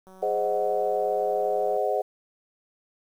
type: click train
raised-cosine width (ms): 1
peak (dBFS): -37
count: 320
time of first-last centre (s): 0.07-1.767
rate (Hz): 188
type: chord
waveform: sine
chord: Ab dominant seventh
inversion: none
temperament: equal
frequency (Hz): 415.3 / 523.3 / 622.3 / 740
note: Ab4 / C5 / Eb5 / Gb5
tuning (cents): 0 / 0 / 0 / 0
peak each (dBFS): -28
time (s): 0.22-2.02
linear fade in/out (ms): 10
effects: 9-bit